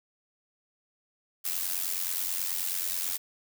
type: noise with amplitude modulation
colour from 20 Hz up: blue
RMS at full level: -28 dBFS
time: 1.44-3.18 s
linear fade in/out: 20 ms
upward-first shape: sine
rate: 89.3 Hz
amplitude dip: 75%
effects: none